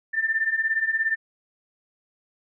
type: beating tone pair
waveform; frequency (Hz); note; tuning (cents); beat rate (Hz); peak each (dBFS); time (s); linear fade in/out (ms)
sine; 1775 / 1792; A6 / A6; +15 / +31; 17; -26 / -23; 0.13-1.16; 20
effects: none